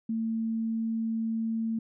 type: tone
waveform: sine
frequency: 224.9 Hz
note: A3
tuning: 38 cents sharp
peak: -27 dBFS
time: 0.09-1.79 s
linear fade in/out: 5 ms
effects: none